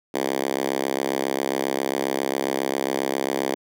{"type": "tone with high-pass filter", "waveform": "5% pulse", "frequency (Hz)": 67.4, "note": "C#2", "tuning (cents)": -48, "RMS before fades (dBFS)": -25, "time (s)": [0.14, 3.55], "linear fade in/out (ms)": 5, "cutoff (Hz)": 320, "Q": 1.4, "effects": []}